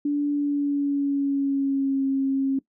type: tone with pitch glide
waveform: sine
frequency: 289.8 to 270.4 Hz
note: D4 to C#4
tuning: -23 to -43 cents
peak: -20 dBFS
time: 0.05-2.59 s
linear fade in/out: 5 ms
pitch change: -120 cents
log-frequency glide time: 0.31-2.06 s
effects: noise-tail reverb RT60 0.1 s tail -19 dB re dry